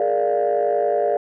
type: chord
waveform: sine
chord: Bb dominant seventh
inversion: third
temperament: equal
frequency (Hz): 415.3 / 466.2 / 587.3 / 698.5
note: Ab4 / Bb4 / D5 / F5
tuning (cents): 0 / 0 / 0 / 0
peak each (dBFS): -22 / -23 / -20 / -21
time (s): 0-1.17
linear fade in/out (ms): 2
effects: tanh soft clip ceiling -11 dBFS